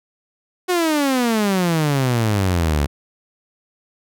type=exponential sweep; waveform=sawtooth; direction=down; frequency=370 to 68.9 Hz; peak=-12 dBFS; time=0.68-2.87 s; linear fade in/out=20 ms; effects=none